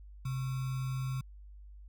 sine tone with sample-and-hold, 130.8 Hz, C3, in tune, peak -32 dBFS, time 0.25-1.21 s, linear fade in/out 5 ms, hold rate 1225 Hz, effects added 50 Hz sine -48 dBFS peak until 1.88 s

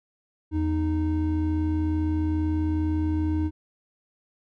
triangle tone pair together, 82.41 / 309.4 Hz, E2 / D#4, 0 / -10 cents, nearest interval octave + major seventh, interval 2290 cents, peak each -23 dBFS, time 0.51-3.51 s, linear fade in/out 50 ms, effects none

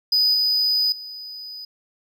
triangle tone with level steps, 4978 Hz, D#8, in tune, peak -14 / -16 / -32 dBFS, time 0.12-1.65 s, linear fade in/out 5 ms, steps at 0.34 / 0.92 s, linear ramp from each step 2 ms, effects none

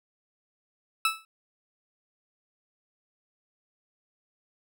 20% pulse tone with exponential decay, 1311 Hz, E6, 10 cents flat, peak -14 dBFS, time 1.05-1.25 s, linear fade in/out 2 ms, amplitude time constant 42 ms, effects none

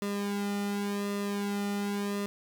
sawtooth tone with flanger, 202.4 Hz, G#3, 44 cents flat, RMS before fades -32 dBFS, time 0.02-2.26 s, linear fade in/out 0 ms, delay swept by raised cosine 1.3 to 1.84 ms, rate 0.9 Hz, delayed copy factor -0.9, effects none

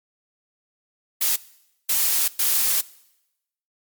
blue noise bursts at uneven times, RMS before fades -20 dBFS, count 3, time 1.21-1.36 / 1.89-2.28 / 2.39-2.81 s, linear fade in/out 5 ms, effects noise-tail reverb RT60 0.9 s tail -21 dB re dry + MP3 96 kbps

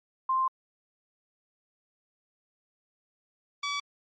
sine / 15% pulse tone pair in turn, 1048 / 1144.7 Hz, C6 / D6, +2 / -45 cents, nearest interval major second, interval 153 cents, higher second, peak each -23 dBFS, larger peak neither, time 0.29-0.48 / 3.63-3.8 s, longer first, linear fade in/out 5 ms, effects MP3 32 kbps

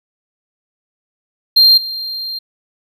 triangle tone with level steps, 4186 Hz, C8, in tune, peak -4 / -20 dBFS, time 1.56-2.39 s, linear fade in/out 10 ms, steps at 1.77 s, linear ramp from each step 10 ms, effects none

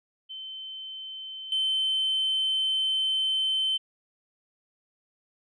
sine tone with level steps, 3080 Hz, G7, 31 cents flat, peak -36 / -22 dBFS, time 0.29-3.78 s, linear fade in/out 20 ms, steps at 1.52 s, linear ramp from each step 2 ms, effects tanh soft clip ceiling -20 dBFS

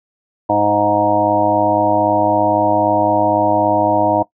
harmonic tone with a mistuned harmonic, 103.83 Hz, G#2, in tune, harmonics 1 / 2 / 3 / 5 / 6 / 7 / 8 / 9, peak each -27 / -28 / -19 / -23 / -17 / -18 / -25 / -17 dBFS, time 0.49-4.23 s, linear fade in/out 10 ms, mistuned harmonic 7, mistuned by -15 cents, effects noise-tail reverb RT60 0.1 s tail -18 dB re dry

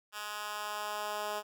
10% pulse tone with high-pass filter sweep, 209.3 Hz, G#3, 14 cents sharp, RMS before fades -38 dBFS, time 0.12-1.43 s, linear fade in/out 50 ms, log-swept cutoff 1500 to 540 Hz, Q 1.1, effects none

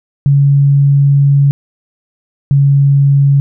sine tone pair in turn, 140.6 / 139.91 Hz, C#3 / C#3, +25 / +16 cents, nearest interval unison, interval 9 cents, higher first, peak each -5 dBFS, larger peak neither, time 0.26-1.51 / 2.51-3.4 s, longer first, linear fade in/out 0 ms, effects none

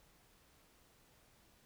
silence, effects pink hiss -68 dBFS RMS until 1.65 s

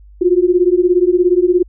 sine beating tone pair, 349.2 / 366.2 Hz, F4 / F#4, 0 / -18 cents, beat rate 17 Hz, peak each -12 dBFS, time 0.21-1.63 s, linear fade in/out 10 ms, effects added 50 Hz sine -38 dBFS peak until 1.68 s

